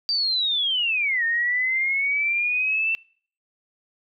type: linear two-way sweep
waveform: sine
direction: down then up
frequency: 4699 to 1822 to 2682 Hz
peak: -20 dBFS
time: 0.09-2.95 s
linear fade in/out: 0 ms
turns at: 1.24 s
effects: noise-tail reverb RT60 0.5 s tail -25 dB re dry